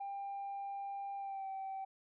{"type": "tone with pitch glide", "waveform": "sine", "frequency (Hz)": [795, 772.8], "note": ["G5", "G5"], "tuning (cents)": [24, -25], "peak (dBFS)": -38, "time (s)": [0, 1.85], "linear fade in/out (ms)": 10, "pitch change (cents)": -49, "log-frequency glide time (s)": [1.17, 1.47], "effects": ["tanh soft clip ceiling -37 dBFS"]}